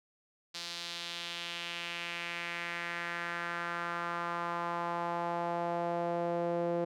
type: tone with band-pass filter sweep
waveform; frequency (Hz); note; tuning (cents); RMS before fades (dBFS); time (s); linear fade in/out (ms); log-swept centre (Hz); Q
sawtooth; 171.7; F3; -29; -36; 0.54-6.85; 10; 4400 to 490; 2.3
effects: none